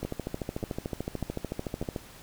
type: two click trains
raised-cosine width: 2 ms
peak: -20 / -18 dBFS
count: 4 / 27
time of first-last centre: 0.03-1.826 / 0.05-1.962 s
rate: 1.67 / 13.6 Hz
effects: pink hiss -50 dBFS RMS until 2.22 s